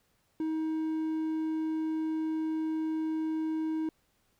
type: tone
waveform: triangle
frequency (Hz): 316.4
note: D#4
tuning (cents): +29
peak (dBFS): -27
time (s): 0.4-3.89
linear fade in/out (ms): 2
effects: pink hiss -72 dBFS RMS until 4.39 s